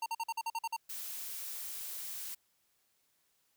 square tone bursts, 915 Hz, A#5, 32 cents flat, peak -34 dBFS, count 9, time 0.02-0.765 s, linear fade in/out 5 ms, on 41 ms, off 47 ms
blue noise, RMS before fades -42 dBFS, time 0.89-2.35 s, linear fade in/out 10 ms
effects white hiss -75 dBFS RMS until 3.56 s

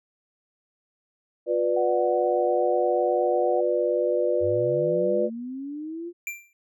sine chord, B diminished, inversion second, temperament just, 355.6 / 493.9 / 592.7 Hz, F4 / B4 / D5, +31 / 0 / +16 cents, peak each -26 / -24 / -25 dBFS, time 1.46-5.3 s, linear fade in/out 50 ms
sine tone with vibrato, 740 Hz, F#5, in tune, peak -27 dBFS, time 1.76-3.61 s, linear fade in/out 10 ms, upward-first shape square, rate 8.3 Hz, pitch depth 9 cents each way
sine linear sweep, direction up, 87.31 to 352.1 Hz, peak -31 dBFS, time 4.4-6.13 s, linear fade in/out 50 ms
square tone with exponential decay, 2361 Hz, D7, 9 cents sharp, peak -27 dBFS, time 6.27-6.53 s, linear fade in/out 1 ms, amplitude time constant 56 ms
effects none

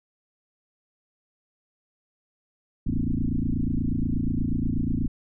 sine tone with frequency modulation, 123.47 Hz, B2, in tune, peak -22 dBFS, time 2.86-5.08 s, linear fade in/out 10 ms, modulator 28.3 Hz, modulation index 5.6, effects none

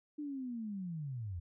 sine linear sweep, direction down, 302.9 to 80.7 Hz, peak -38 dBFS, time 0.18-1.4 s, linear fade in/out 10 ms, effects none

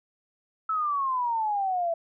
sine exponential sweep, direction down, 1316 to 659.3 Hz, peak -24 dBFS, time 0.69-1.94 s, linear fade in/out 5 ms, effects none

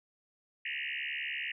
sine tone with frequency modulation, 2349 Hz, D7, in tune, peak -34 dBFS, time 0.65-1.52 s, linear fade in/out 5 ms, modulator 71 Hz, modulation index 7.7, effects none

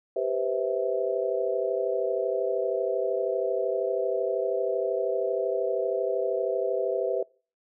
sine chord, C major seventh, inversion second, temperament just, 392.4 / 490.5 / 523.3 / 654.1 Hz, G4 / B4 / C5 / E5, +2 / -12 / 0 / -14 cents, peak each -30 dBFS, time 0.16-7.23 s, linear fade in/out 5 ms, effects noise-tail reverb RT60 0.4 s tail -25 dB re dry

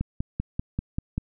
click train, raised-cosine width 5 ms, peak -14 dBFS, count 7, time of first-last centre 0.01-1.18 s, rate 5.13 Hz, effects none

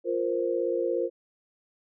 sine chord, F suspended fourth, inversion none, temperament equal, 349.2 / 466.2 / 523.3 Hz, F4 / Bb4 / C5, 0 / 0 / 0 cents, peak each -29 dBFS, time 0.04-1.1 s, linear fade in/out 50 ms, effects none

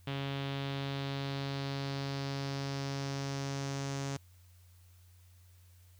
sawtooth tone with low-pass filter sweep, 138.2 Hz, C#3, 5 cents flat, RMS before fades -37 dBFS, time 0.07-4.17 s, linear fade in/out 5 ms, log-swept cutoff 3300 to 6600 Hz, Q 2.9, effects added 89 Hz sine -57 dBFS peak until 5.99 s + white hiss -68 dBFS RMS until 5.99 s

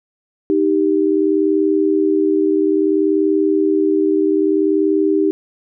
sine tone pair together, 311.4 / 392 Hz, D#4 / G4, +2 / 0 cents, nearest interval major third, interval 398 cents, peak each -15 dBFS, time 0.5-5.31 s, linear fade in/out 0 ms, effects none

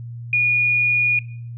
sine tone, 2444 Hz, D#7, 32 cents flat, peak -14 dBFS, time 0.33-1.19 s, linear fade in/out 2 ms, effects noise-tail reverb RT60 0.6 s tail -21 dB re dry + added 118 Hz sine -30 dBFS peak until 1.57 s

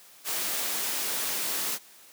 white noise, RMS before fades -30 dBFS, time 0.24-1.79 s, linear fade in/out 50 ms, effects white hiss -53 dBFS RMS until 2.12 s + high-pass 200 Hz 12 dB/octave

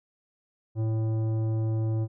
triangle tone with tanh clipping, 110.9 Hz, A2, 14 cents sharp, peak -26 dBFS, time 0.75-2.08 s, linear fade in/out 50 ms, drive 16 dB, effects none

